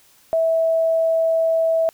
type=tone; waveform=sine; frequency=653 Hz; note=E5; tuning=17 cents flat; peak=-15 dBFS; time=0.33-1.89 s; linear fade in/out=0 ms; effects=white hiss -54 dBFS RMS until 1.93 s